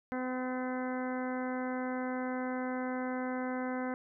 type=harmonic tone with a mistuned harmonic; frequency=254.8 Hz; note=C4; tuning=46 cents flat; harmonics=1 / 2 / 3 / 4 / 5 / 6 / 7 / 8; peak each=-35 / -39 / -42 / -45 / -48 / -45 / -51 / -49 dBFS; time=0.12-3.94 s; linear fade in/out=0 ms; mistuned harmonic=7; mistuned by=-18 cents; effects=none